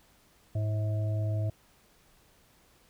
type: harmonic tone with a mistuned harmonic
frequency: 107.9 Hz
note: A2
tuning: 33 cents flat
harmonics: 1 / 3 / 5 / 6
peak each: -27 / -44 / -48 / -40 dBFS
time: 0.55-1.5 s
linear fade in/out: 5 ms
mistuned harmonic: 1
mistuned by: -35 cents
effects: pink hiss -63 dBFS RMS until 2.89 s